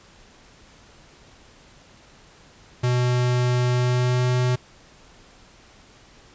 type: tone with pitch glide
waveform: square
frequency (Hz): 123.9 to 125.19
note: B2 to B2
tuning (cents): +6 to +24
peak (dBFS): -19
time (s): 2.83-4.56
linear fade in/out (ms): 10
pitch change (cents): +18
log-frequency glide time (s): 3.72-4.29
effects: pink hiss -51 dBFS RMS until 6.34 s + resampled to 16000 Hz